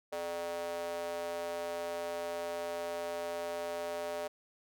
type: tone with high-pass filter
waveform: square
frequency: 85.5 Hz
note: F2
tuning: 36 cents flat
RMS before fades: -38 dBFS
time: 0.12-4.28 s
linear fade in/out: 10 ms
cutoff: 550 Hz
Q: 4.4
effects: none